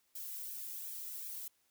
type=noise with flanger; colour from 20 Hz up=violet; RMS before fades=-44 dBFS; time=0.15-1.48 s; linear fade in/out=5 ms; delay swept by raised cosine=1.2 to 2.05 ms; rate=2.7 Hz; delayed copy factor=+0.8; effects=white hiss -75 dBFS RMS until 1.7 s